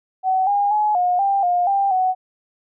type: tone with pitch steps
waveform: sine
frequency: 754 / 811 / 845 / 718 / 792 / 710 / 792 / 744 Hz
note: F#5 / G#5 / G#5 / F5 / G5 / F5 / G5 / F#5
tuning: +32 / -41 / +30 / +48 / +18 / +28 / +18 / +9 cents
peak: -15 dBFS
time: 0.23-2.15 s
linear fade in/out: 50 ms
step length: 240 ms
effects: none